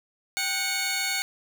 20% pulse tone cluster, 783 / 1460 / 2204 / 3665 Hz, G5 / F#6 / C#7 / A#7, -2 / -24 / -11 / -30 cents, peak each -30 / -30 / -22 / -28 dBFS, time 0.37-1.22 s, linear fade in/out 0 ms, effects none

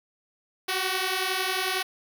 5% pulse beating tone pair, 370 / 381 Hz, F#4 / G4, 0 / -49 cents, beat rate 11 Hz, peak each -17 dBFS, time 0.68-1.83 s, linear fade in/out 10 ms, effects none

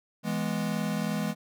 square chord, E major, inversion none, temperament equal, 164.81 / 207.7 / 246.9 Hz, E3 / G#3 / B3, 0 / 0 / 0 cents, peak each -33 / -31 / -36 dBFS, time 0.23-1.35 s, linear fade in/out 50 ms, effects none

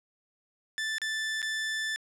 sawtooth tone with dropouts, 1760 Hz, A6, in tune, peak -26 dBFS, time 0.78-1.96 s, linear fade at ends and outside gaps 0 ms, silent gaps 0.983-1.017 / 1.418-1.427 s, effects low-pass 8000 Hz 12 dB/octave

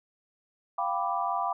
sine chord, G dominant seventh, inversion third, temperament equal, 698.5 / 784 / 987.8 / 1174.7 Hz, F5 / G5 / B5 / D6, 0 / 0 / 0 / 0 cents, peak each -32 dBFS, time 0.78-1.53 s, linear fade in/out 5 ms, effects none

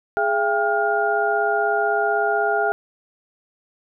sine tone cluster, 416.3 / 679 / 795 / 1419 Hz, G#4 / F5 / G5 / F6, +4 / -49 / +24 / +27 cents, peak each -23 dBFS, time 0.17-2.72 s, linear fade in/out 0 ms, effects none

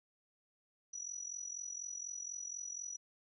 sine tone with amplitude modulation, 5870 Hz, F#8, 15 cents flat, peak -38 dBFS, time 0.93-2.97 s, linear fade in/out 10 ms, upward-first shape sine, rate 44.1 Hz, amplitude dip 80%, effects none

